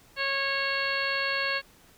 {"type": "harmonic tone", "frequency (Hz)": 549, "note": "C#5", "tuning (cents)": -17, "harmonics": [1, 2, 3, 4, 5, 6, 7, 8], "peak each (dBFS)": [-35, -35, -30, -34, -33, -41, -42, -34], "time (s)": [0.16, 1.62], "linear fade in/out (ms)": 50, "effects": ["pink hiss -57 dBFS RMS until 1.97 s"]}